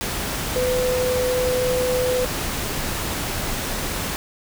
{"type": "tone in noise", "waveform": "sine", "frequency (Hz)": 503, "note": "B4", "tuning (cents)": 32, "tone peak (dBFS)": -19, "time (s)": [0.56, 2.25], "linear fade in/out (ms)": 0, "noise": "pink", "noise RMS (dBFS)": -26, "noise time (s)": [0.01, 4.16], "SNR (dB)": 4, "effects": []}